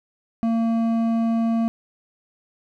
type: tone with hard clipping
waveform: sine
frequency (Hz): 228.3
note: A#3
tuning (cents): -36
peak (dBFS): -20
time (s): 0.43-1.68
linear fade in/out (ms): 0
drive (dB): 8
effects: none